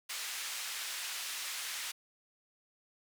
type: band-pass noise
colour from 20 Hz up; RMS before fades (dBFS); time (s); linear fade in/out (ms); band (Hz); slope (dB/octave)
pink; -40; 0.09-1.92; 10; 1900 to 12000; 12
effects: none